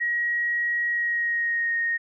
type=tone with pitch glide; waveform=sine; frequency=1900 to 1858.8 Hz; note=A#6 to A#6; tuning=+33 to -5 cents; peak=-22 dBFS; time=0-1.98 s; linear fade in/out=20 ms; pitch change=-38 cents; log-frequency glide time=0.89-1.76 s; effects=none